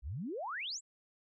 sine exponential sweep, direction up, 53.9 to 8080 Hz, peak -37 dBFS, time 0.02-0.81 s, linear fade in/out 50 ms, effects none

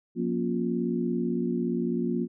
sine tone cluster, 179 / 237.1 / 277.7 / 354.1 Hz, F3 / A#3 / C#4 / F4, +43 / +30 / +3 / +24 cents, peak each -31 / -28 / -35 / -31 dBFS, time 0.15-2.28 s, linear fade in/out 50 ms, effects none

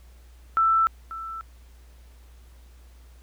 sine tone with echo, 1328 Hz, E6, 12 cents sharp, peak -17 dBFS, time 0.57-0.87 s, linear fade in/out 0 ms, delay 540 ms, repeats 1, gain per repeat -15 dB, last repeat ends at 1.41 s, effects added 60 Hz sine -47 dBFS peak until 3.22 s + pink hiss -60 dBFS RMS until 3.22 s

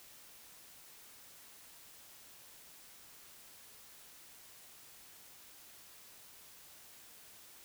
silence, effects white hiss -57 dBFS RMS until 7.64 s

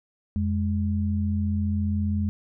sine tone pair together, 87.31 / 207.7 Hz, F2 / G#3, 0 / 0 cents, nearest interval octave + minor third, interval 1500 cents, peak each -24 / -26 dBFS, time 0.36-2.29 s, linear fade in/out 0 ms, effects none

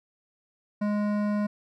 sine tone with hard clipping, 207.7 Hz, G#3, in tune, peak -26 dBFS, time 0.81-1.47 s, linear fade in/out 10 ms, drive 14 dB, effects none

